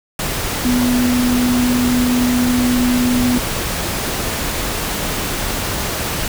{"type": "tone in noise", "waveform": "sine", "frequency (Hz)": 246.9, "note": "B3", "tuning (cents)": 0, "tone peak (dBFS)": -13, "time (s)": [0.65, 3.38], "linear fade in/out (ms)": 2, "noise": "pink", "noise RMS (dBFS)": -21, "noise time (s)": [0.19, 6.28], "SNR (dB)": 5, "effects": []}